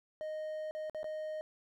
triangle tone with dropouts, 620 Hz, D#5, 6 cents flat, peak -35 dBFS, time 0.21-1.41 s, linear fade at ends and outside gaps 0 ms, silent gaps 0.71-0.75 / 0.897-0.947 / 1.031-1.043 s, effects none

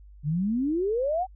sine exponential sweep, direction up, 138.59 to 784 Hz, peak -23 dBFS, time 0.23-1.27 s, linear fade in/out 50 ms, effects added 50 Hz sine -46 dBFS peak until 1.35 s

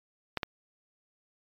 clicks, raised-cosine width 0.3 ms, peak -14 dBFS, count 2, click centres 0.373 / 0.432 s, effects MP3 96 kbps

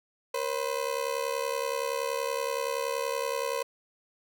30% pulse ring-modulated tone, 509 Hz, C5, 48 cents flat, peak -23 dBFS, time 0.34-3.63 s, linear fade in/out 5 ms, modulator 35.3 Hz, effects none

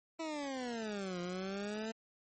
20% pulse exponential two-way sweep, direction down then up, 330 to 174.61 to 225.1 Hz, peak -33 dBFS, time 0.19-1.92 s, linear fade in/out 10 ms, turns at 1.2 s, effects MP3 32 kbps

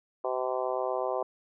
harmonic tone, 128.1 Hz, C3, 36 cents flat, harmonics 3 / 4 / 5 / 6 / 7 / 8 / 9, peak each -35 / -33 / -33 / -36 / -40 / -37 / -44 dBFS, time 0.24-1.23 s, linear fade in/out 5 ms, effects none

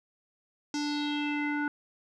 square tone with low-pass filter sweep, 293.7 Hz, D4, in tune, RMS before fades -31 dBFS, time 0.74-1.68 s, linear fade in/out 2 ms, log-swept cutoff 5900 to 1500 Hz, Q 4.4, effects none

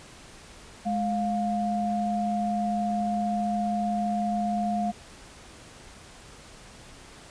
sine tone pair together, 209.7 / 705.3 Hz, G#3 / F5, +17 / +17 cents, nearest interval octave + major sixth, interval 2100 cents, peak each -27 dBFS, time 0.85-4.92 s, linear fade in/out 20 ms, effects pink hiss -48 dBFS RMS until 7.3 s + resampled to 22050 Hz

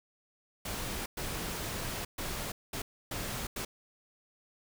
pink noise bursts at uneven times, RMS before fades -37 dBFS, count 6, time 0.65-1.06 / 1.17-2.05 / 2.18-2.52 / 2.73-2.82 / 3.11-3.47 / 3.56-3.65 s, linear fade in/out 5 ms, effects none

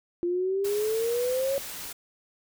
sine exponential sweep, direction up, 344.5 to 556 Hz, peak -24 dBFS, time 0.23-1.58 s, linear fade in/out 0 ms
white noise, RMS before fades -38 dBFS, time 0.64-1.93 s, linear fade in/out 10 ms
effects none

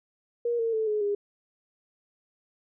sine tone with pitch steps, 474.1 / 456.6 / 439.8 / 423.6 / 408 Hz, A#4 / A#4 / A4 / G#4 / G#4, +29 / -36 / -1 / +34 / -31 cents, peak -24 dBFS, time 0.45-1.15 s, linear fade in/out 5 ms, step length 140 ms, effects none

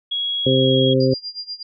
sine tone with pitch glide, 3322 to 3293 Hz, G#7 to G#7, 0 to -15 cents, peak -20 dBFS, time 0.11-0.94 s, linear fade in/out 10 ms, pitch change -15 cents, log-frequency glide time 0.39-0.76 s
harmonic tone, 131.2 Hz, C3, 5 cents sharp, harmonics 1 / 2 / 3 / 4, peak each -19 / -19 / -19 / -19 dBFS, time 0.46-1.14 s, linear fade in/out 5 ms
sine tone with tremolo, 4800 Hz, D8, 37 cents sharp, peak -25 dBFS, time 1-1.63 s, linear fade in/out 5 ms, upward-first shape sine, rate 8.2 Hz, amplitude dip 90%
effects none

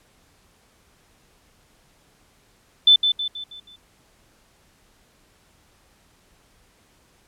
sine tone with echo, 3520 Hz, A7, in tune, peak -9 dBFS, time 2.87-2.96 s, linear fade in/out 5 ms, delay 160 ms, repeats 5, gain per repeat -7 dB, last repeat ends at 3.76 s, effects pink hiss -59 dBFS RMS until 7.27 s + low-pass 12000 Hz 12 dB/octave

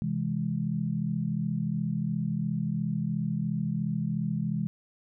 sine chord, C augmented, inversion none, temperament equal, 130.81 / 164.81 / 207.7 Hz, C3 / E3 / G#3, 0 / 0 / 0 cents, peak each -33 / -30 / -31 dBFS, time 0.02-4.67 s, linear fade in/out 0 ms, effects none

